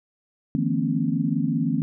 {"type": "tone cluster", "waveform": "sine", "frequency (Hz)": [153.1, 169.9, 222.6, 247, 272.8], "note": ["D#3", "F3", "A3", "B3", "C#4"], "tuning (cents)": [-28, -47, 20, 0, -28], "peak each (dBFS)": -27, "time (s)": [0.55, 1.82], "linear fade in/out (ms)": 0, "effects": []}